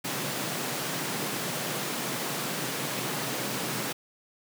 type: high-pass noise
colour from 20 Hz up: pink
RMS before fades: -32 dBFS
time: 0.04-3.93 s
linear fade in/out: 10 ms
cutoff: 120 Hz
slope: 96 dB/octave
effects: none